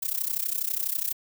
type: noise with amplitude modulation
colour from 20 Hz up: violet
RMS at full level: -25 dBFS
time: 0.02-1.13 s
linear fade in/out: 10 ms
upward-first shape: sine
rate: 32.2 Hz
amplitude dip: 90%
effects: none